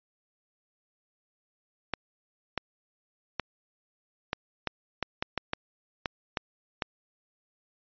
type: clicks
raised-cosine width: 0.3 ms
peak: -12 dBFS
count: 12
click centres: 1.937 / 2.577 / 3.397 / 4.331 / 4.673 / 5.027 / 5.225 / 5.377 / 5.534 / 6.058 / 6.372 / 6.822 s
effects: resampled to 11025 Hz